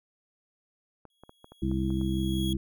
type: clicks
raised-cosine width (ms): 1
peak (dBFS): -33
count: 8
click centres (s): 1.053 / 1.236 / 1.294 / 1.444 / 1.52 / 1.715 / 1.904 / 2.013
type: tone with exponential growth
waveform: 45% pulse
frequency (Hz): 3322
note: G#7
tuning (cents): 0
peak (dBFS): -33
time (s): 1.1-2.53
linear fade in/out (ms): 2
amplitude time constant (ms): 310
type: harmonic tone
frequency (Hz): 65.41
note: C2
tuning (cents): 0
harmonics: 1 / 2 / 3 / 4 / 5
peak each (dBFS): -31 / -33 / -30 / -41 / -31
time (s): 1.62-2.57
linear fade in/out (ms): 5
effects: none